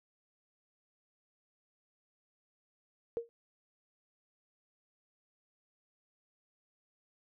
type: tone with exponential decay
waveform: sine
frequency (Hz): 466.2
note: A#4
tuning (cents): 0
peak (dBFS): -28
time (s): 3.17-3.29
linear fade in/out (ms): 0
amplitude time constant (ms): 26
effects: none